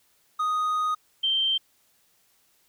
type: tone pair in turn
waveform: triangle / sine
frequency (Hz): 1244.5 / 3136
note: D#6 / G7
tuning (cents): 0 / 0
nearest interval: octave + major third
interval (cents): 1600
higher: second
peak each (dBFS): -21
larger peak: neither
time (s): 0.39-0.95 / 1.23-1.58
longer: first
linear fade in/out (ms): 10
effects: white hiss -65 dBFS RMS until 2.68 s